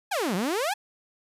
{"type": "exponential two-way sweep", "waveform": "sawtooth", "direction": "down then up", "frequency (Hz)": [880, 170, 880], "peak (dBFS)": -21, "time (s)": [0.11, 0.74], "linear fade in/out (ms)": 10, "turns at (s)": 0.35, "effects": ["resampled to 32000 Hz"]}